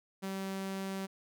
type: tone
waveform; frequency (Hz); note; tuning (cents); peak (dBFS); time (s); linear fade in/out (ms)
sawtooth; 192.9; G3; -28; -32; 0.22-1.07; 20
effects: none